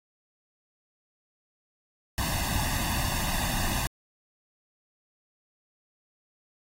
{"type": "noise with comb filter", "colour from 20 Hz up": "pink", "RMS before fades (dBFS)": -29, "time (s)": [2.18, 3.87], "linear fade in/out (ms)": 0, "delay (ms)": 1.1, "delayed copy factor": 0.85, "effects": ["AAC 48 kbps"]}